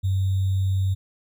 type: tone with sample-and-hold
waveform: sine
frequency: 95.5 Hz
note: G2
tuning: 45 cents flat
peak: -19 dBFS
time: 0.03-0.95 s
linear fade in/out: 20 ms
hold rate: 3675 Hz
effects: none